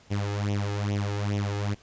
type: tone with flanger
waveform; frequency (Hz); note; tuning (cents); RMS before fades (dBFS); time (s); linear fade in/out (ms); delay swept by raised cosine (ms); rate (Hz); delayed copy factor
sawtooth; 101.9; G#2; -32; -28; 0.1-1.75; 20; 0.32 to 2.42; 2.4; +0.8
effects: pink hiss -56 dBFS RMS until 1.82 s + resampled to 16000 Hz